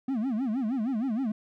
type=tone with vibrato; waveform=triangle; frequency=240.7 Hz; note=B3; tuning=44 cents flat; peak=-24 dBFS; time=0.08-1.32 s; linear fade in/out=5 ms; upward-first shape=sine; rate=6.4 Hz; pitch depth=240 cents each way; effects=none